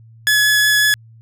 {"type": "tone with vibrato", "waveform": "sawtooth", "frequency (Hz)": 1700, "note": "G#6", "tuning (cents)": 40, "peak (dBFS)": -8, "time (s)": [0.27, 0.94], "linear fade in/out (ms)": 0, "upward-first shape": "triangle", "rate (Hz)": 5.5, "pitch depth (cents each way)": 9, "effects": ["added 113 Hz sine -41 dBFS peak until 1.21 s"]}